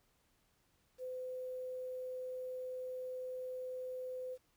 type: tone with quantisation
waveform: sine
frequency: 509 Hz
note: C5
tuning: 48 cents flat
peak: -40 dBFS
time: 0.98-4.38 s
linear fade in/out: 50 ms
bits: 11
effects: pink hiss -75 dBFS RMS until 4.56 s